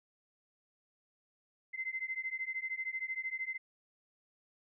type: beating tone pair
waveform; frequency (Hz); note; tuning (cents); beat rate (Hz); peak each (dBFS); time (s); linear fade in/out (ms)
sine; 2061 / 2074; C7 / C7; -27 / -16; 13; -39 / -39; 1.73-3.58; 20
effects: none